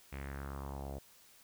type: tone with low-pass filter sweep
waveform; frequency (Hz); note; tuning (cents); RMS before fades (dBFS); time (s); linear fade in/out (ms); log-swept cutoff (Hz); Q
sawtooth; 69; C#2; -7; -43; 0.12-0.99; 10; 2400 to 610; 3.1
effects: white hiss -62 dBFS RMS until 1.43 s